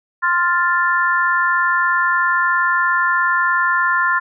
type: chord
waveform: sine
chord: F major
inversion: second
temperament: equal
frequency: 1046.5 / 1396.9 / 1760 Hz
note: C6 / F6 / A6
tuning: 0 / 0 / 0 cents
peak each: -18 dBFS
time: 0.22-4.2 s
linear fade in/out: 20 ms
effects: none